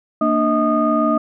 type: tone cluster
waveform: sine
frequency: 230.3 / 297 / 635 / 1230 Hz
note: A#3 / D4 / D#5 / D#6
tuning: -21 / +20 / +35 / -20 cents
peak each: -19 dBFS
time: 0.21-1.18 s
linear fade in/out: 5 ms
effects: tanh soft clip ceiling -4 dBFS